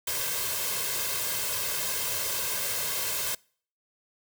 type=noise with comb filter; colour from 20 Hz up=white; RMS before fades=-30 dBFS; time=0.07-3.35 s; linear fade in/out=5 ms; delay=1.9 ms; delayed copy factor=+0.7; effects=noise-tail reverb RT60 0.5 s tail -26 dB re dry + high-pass 80 Hz 12 dB/octave